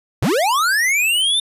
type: linear sweep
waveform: square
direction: up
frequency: 77.78 to 3631 Hz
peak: -15 dBFS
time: 0.22-1.4 s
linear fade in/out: 5 ms
effects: resampled to 32000 Hz